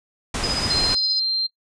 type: low-pass noise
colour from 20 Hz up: pink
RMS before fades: -26 dBFS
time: 0.34-0.95 s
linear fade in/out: 5 ms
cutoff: 9400 Hz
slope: 48 dB/octave
type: tone with tremolo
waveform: sine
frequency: 4997 Hz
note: D#8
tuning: 7 cents sharp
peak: -20 dBFS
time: 0.43-1.2 s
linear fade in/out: 10 ms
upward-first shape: sine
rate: 15 Hz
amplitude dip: 65%
type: tone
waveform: sine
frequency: 4159 Hz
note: C8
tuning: 11 cents flat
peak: -19 dBFS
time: 0.7-1.47 s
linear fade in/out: 10 ms
effects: noise-tail reverb RT60 0.1 s tail -19 dB re dry